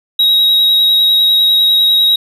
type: tone with vibrato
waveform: triangle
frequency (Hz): 3815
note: A#7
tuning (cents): +39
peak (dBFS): -6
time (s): 0.19-2.16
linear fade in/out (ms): 5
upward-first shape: sine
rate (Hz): 10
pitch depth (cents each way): 15
effects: none